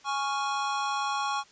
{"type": "chord", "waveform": "square", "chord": "Db major", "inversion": "second", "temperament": "equal", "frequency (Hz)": [830.6, 1108.7, 1396.9], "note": ["Ab5", "Db6", "F6"], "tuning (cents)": [0, 0, 0], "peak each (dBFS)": [-32, -31, -37], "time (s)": [0.04, 1.44], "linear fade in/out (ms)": 50, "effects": ["white hiss -57 dBFS RMS until 1.51 s", "resampled to 16000 Hz"]}